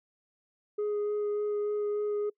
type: tone with vibrato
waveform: sine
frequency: 416.1 Hz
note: G#4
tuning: 3 cents sharp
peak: -25 dBFS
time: 0.78-2.3 s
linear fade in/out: 10 ms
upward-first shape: sine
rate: 3.4 Hz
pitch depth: 9 cents each way
effects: noise-tail reverb RT60 0.1 s tail -26 dB re dry + tanh soft clip ceiling -27 dBFS